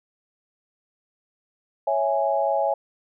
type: chord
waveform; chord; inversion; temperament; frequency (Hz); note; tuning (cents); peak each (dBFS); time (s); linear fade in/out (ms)
sine; C# minor; none; equal; 554.4 / 659.3 / 830.6; C#5 / E5 / G#5; 0 / 0 / 0; -24; 1.87-2.74; 5
effects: none